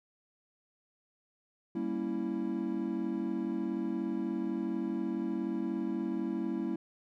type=chord; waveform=triangle; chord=G diminished seventh; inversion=none; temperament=equal; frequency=196 / 233.1 / 277.2 / 329.6 Hz; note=G3 / Bb3 / Db4 / Fb4; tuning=0 / 0 / 0 / 0 cents; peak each=-36 / -35 / -37 / -33 dBFS; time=1.75-6.76 s; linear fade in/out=5 ms; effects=none